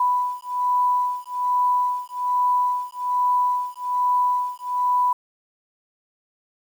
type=beating tone pair; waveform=sine; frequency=990 / 991.2 Hz; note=B5 / B5; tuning=+4 / +6 cents; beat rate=1.2 Hz; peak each=-22 dBFS; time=0-5.13 s; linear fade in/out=5 ms; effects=8-bit